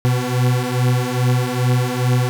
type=beating tone pair; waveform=40% pulse; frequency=123.47 / 125.87 Hz; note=B2 / B2; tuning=0 / +33 cents; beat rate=2.4 Hz; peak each=-18 / -17 dBFS; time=0.05-2.29 s; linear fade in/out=0 ms; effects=none